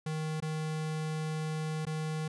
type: tone with dropouts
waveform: square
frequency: 156.3 Hz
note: D#3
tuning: 8 cents sharp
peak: -33 dBFS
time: 0.06-2.28 s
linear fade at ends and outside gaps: 5 ms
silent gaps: 0.403-0.423 / 1.853-1.867 s
effects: resampled to 24000 Hz